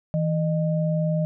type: tone pair together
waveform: sine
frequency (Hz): 162.2 / 611.1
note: E3 / D#5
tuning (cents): -28 / -31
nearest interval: octave + major seventh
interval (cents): 2297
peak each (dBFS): -21 / -27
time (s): 0.14-1.25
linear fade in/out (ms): 0
effects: none